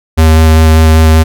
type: tone with vibrato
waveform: square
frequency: 79.6 Hz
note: D#2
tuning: 40 cents sharp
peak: -3 dBFS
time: 0.17-1.24 s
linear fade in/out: 20 ms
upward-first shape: square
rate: 5.1 Hz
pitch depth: 9 cents each way
effects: none